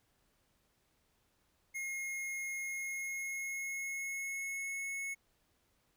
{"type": "tone with pitch glide", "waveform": "square", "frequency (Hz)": [2150, 2193], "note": ["C7", "C#7"], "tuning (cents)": [47, -19], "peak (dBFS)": -38, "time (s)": [1.74, 5.15], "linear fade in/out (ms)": 20, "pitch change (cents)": 34, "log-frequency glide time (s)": [2.59, 4.91], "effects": ["pink hiss -75 dBFS RMS until 5.96 s"]}